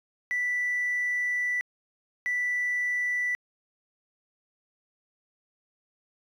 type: tone bursts at uneven times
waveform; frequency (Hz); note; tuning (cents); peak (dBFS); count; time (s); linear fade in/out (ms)
triangle; 1972; B6; -3; -22; 2; 0.31-1.61 / 2.26-3.35; 0
effects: tanh soft clip ceiling -22 dBFS